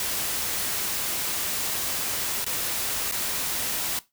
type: noise with dropouts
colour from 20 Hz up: white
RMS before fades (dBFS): -28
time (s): 0-3.99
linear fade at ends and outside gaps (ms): 1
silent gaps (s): 2.444-2.464 / 3.113-3.122
effects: noise-tail reverb RT60 0.2 s tail -17 dB re dry